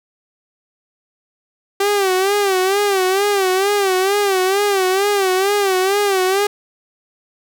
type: tone with vibrato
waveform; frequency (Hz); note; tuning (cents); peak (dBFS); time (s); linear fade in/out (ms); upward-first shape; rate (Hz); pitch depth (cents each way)
sawtooth; 390; G4; -9; -10; 1.8-6.47; 5; sine; 2.2; 97
effects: none